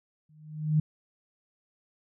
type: tone with exponential growth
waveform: sine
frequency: 153.6 Hz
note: D#3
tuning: 22 cents flat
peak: -18 dBFS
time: 0.29-0.8 s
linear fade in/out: 5 ms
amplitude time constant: 110 ms
effects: none